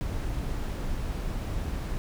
brown noise, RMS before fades -31 dBFS, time 0.01-1.98 s, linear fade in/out 0 ms, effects none

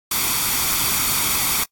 white noise with comb filter, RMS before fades -20 dBFS, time 0.11-1.64 s, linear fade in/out 5 ms, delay 0.87 ms, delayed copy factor +0.55, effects noise-tail reverb RT60 0.1 s tail -22 dB re dry + AAC 64 kbps

